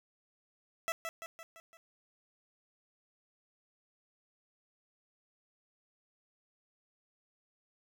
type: tone with echo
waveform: 15% pulse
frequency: 659.3 Hz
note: E5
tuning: in tune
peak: -26 dBFS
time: 0.88-0.92 s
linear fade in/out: 0 ms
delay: 170 ms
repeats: 5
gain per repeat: -5 dB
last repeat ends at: 1.77 s
effects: none